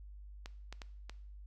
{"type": "clicks", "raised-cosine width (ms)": 0.2, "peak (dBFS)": -28, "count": 4, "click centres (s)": [0.459, 0.726, 0.818, 1.096], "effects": ["noise-tail reverb RT60 0.6 s tail -18 dB re dry", "added 50 Hz sine -48 dBFS peak until 1.46 s"]}